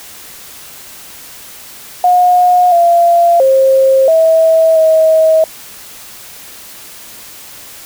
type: tone with pitch steps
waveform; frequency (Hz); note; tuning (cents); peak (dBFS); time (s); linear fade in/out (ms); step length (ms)
sine; 720 / 687 / 533 / 648 / 638; F#5 / F5 / C5 / E5 / D#5; -47 / -29 / +32 / -30 / +43; -5; 2.04-5.44; 2; 680
effects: white hiss -33 dBFS RMS until 7.85 s